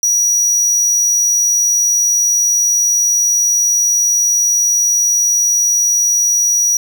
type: tone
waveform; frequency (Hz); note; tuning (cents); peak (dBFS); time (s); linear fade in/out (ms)
square; 5800; F#8; -35; -11; 0.03-6.77; 2
effects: 7-bit